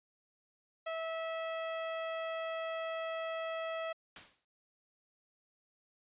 sawtooth tone, 651 Hz, E5, 22 cents flat, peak -32 dBFS, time 0.86-3.93 s, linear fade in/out 10 ms
white noise with exponential decay, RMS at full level -43 dBFS, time 4.16-4.45 s, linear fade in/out 2 ms, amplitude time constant 63 ms
effects resampled to 8000 Hz

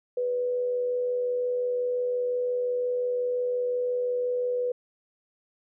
sine tone with amplitude modulation, 493.9 Hz, B4, in tune, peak -23 dBFS, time 0.17-4.72 s, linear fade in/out 5 ms, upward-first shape sine, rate 85.7 Hz, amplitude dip 30%, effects none

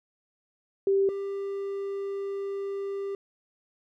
sine / triangle tone pair in turn, 392 / 395.9 Hz, G4 / G4, 0 / +17 cents, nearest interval unison, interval 17 cents, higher second, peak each -20 / -28 dBFS, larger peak first, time 0.87-1.09 / 1.09-3.15 s, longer second, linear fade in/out 2 ms, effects none

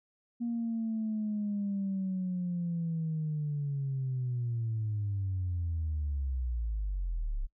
sine linear sweep, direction down, 237.6 to 32.1 Hz, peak -29 dBFS, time 0.4-7.47 s, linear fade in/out 20 ms, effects noise-tail reverb RT60 0.1 s tail -23 dB re dry + tanh soft clip ceiling -26 dBFS

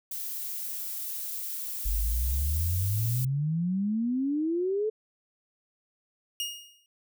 violet noise, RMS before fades -35 dBFS, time 0.11-3.25 s, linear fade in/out 5 ms
sine exponential sweep, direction up, 46.43 to 442.2 Hz, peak -25 dBFS, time 1.85-4.9 s, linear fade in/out 10 ms
sawtooth tone with exponential decay, 2855 Hz, F7, 37 cents sharp, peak -24 dBFS, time 6.4-6.86 s, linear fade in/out 1 ms, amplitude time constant 100 ms
effects none

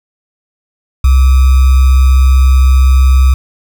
sine tone with sample-and-hold, 65.41 Hz, C2, in tune, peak -3 dBFS, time 1.04-3.34 s, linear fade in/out 5 ms, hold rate 1225 Hz, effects none

